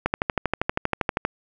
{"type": "click train", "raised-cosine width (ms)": 0.5, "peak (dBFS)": -6, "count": 16, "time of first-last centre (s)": [0.06, 1.25], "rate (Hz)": 12.6, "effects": []}